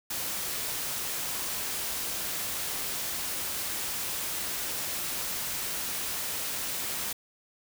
white noise, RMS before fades -33 dBFS, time 0.1-7.13 s, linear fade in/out 5 ms, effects none

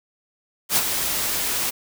white noise with ADSR envelope, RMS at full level -17 dBFS, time 0.69-1.71 s, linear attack 76 ms, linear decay 43 ms, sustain -7 dB, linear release 18 ms, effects none

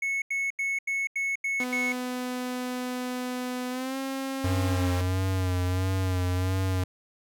triangle tone bursts, 2200 Hz, C#7, 14 cents flat, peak -24 dBFS, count 7, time 0.02-1.924 s, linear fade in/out 5 ms, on 200 ms, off 84 ms
sawtooth tone with pitch glide, 250.4 to 268.4 Hz, B3 to C4, +24 to +44 cents, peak -26 dBFS, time 1.6-5.01 s, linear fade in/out 2 ms, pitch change +120 cents, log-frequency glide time 3.7-3.97 s
square tone with vibrato, 92.5 Hz, F#2, in tune, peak -25 dBFS, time 4.44-6.84 s, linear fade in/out 5 ms, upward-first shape sine, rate 1.5 Hz, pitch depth 43 cents each way
effects none

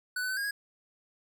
square tone with pitch steps, 1490 / 1505 / 1523 / 1625 / 1653 Hz, F#6 / F#6 / F#6 / G#6 / G#6, +12 / +29 / +50 / -38 / -9 cents, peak -31 dBFS, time 0.16-0.51 s, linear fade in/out 5 ms, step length 70 ms, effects none

